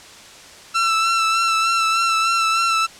sawtooth tone with vibrato, 1336 Hz, E6, 23 cents sharp, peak -12 dBFS, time 0.74-2.87 s, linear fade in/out 20 ms, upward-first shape sine, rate 3.3 Hz, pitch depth 26 cents each way, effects white hiss -41 dBFS RMS until 2.99 s + low-pass 7000 Hz 12 dB/octave

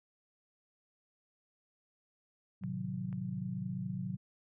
sine chord, A diminished seventh, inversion none, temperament equal, 110 / 130.81 / 155.56 / 185 Hz, A2 / C3 / Eb3 / Gb3, 0 / 0 / 0 / 0 cents, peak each -44 / -41 / -44 / -38 dBFS, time 2.61-4.17 s, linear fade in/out 20 ms
clicks, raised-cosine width 0.5 ms, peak -40 dBFS, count 2, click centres 2.637 / 3.128 s
effects none

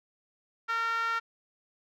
5% pulse tone with band-pass filter, 458.1 Hz, A#4, 30 cents flat, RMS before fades -30 dBFS, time 0.68-1.2 s, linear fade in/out 20 ms, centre 1400 Hz, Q 4.3, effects none

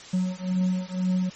triangle beating tone pair, 183 / 185 Hz, F#3 / F#3, -19 / 0 cents, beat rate 2 Hz, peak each -24 dBFS, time 0.13-1.3 s, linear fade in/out 10 ms, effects white hiss -44 dBFS RMS until 1.35 s + MP3 32 kbps

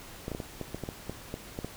clicks, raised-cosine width 2 ms, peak -21 dBFS, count 12, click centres 0.281 / 0.317 / 0.349 / 0.402 / 0.613 / 0.746 / 0.837 / 0.889 / 1.096 / 1.341 / 1.589 / 1.646 s, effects pink hiss -47 dBFS RMS until 1.76 s

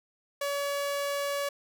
sawtooth tone, 567 Hz, C#5, 39 cents sharp, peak -25 dBFS, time 0.41-1.49 s, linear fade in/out 5 ms, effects none

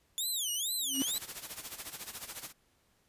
15% pulse tone with vibrato, 3430 Hz, A7, 45 cents flat, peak -25 dBFS, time 0.18-1.18 s, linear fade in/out 0 ms, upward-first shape sine, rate 2.2 Hz, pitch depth 300 cents each way
sine tone with exponential growth, 270 Hz, C#4, 45 cents flat, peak -26 dBFS, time 0.81-1.02 s, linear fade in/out 0 ms, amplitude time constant 44 ms
white noise with tremolo, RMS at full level -40 dBFS, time 0.93-2.53 s, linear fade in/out 50 ms, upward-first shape sine, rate 14 Hz, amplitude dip 75%
effects pink hiss -71 dBFS RMS until 3.08 s + resampled to 32000 Hz

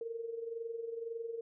sine tone with amplitude modulation, 460 Hz, A#4, 23 cents flat, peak -35 dBFS, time 0.01-1.41 s, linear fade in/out 2 ms, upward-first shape sine, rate 21.9 Hz, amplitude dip 65%, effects none

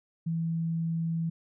sine tone, 164.81 Hz, E3, in tune, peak -27 dBFS, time 0.26-1.3 s, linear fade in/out 10 ms, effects none

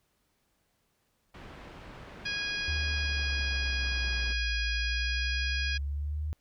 pink low-pass noise, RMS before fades -47 dBFS, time 1.34-4.33 s, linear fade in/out 5 ms, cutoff 2600 Hz, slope 12 dB/octave
harmonic tone, 824 Hz, G#5, 14 cents flat, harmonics 2 / 3 / 4 / 5 / 6 / 7, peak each -35 / -36 / -39 / -45 / -38 / -49 dBFS, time 2.25-5.78 s, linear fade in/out 10 ms
sine exponential two-way sweep, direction down then up, 77.1 to 56.7 to 77.1 Hz, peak -30 dBFS, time 2.68-6.33 s, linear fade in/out 0 ms, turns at 4.62 s
effects pink hiss -74 dBFS RMS until 6.4 s

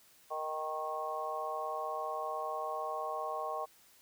harmonic tone with a mistuned harmonic, 155.56 Hz, D#3, in tune, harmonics 3 / 4 / 5 / 6 / 7, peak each -44 / -40 / -40 / -48 / -39 dBFS, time 0.3-3.66 s, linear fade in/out 20 ms, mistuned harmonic 6, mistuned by +19 cents, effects white hiss -63 dBFS RMS until 4.01 s

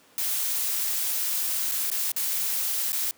blue noise with dropouts, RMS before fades -27 dBFS, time 0.18-3.11 s, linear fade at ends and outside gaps 1 ms, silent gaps 1.714-1.719 / 1.902-1.915 / 2.118-2.163 / 2.921-2.929 s, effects pink hiss -57 dBFS RMS until 3.17 s + high-pass 200 Hz 12 dB/octave

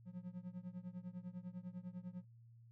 triangle tone with tremolo, 180.1 Hz, F#3, 46 cents flat, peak -40 dBFS, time 0.05-2.25 s, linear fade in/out 50 ms, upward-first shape triangle, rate 10 Hz, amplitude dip 100%, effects added 116 Hz sine -59 dBFS peak until 2.71 s

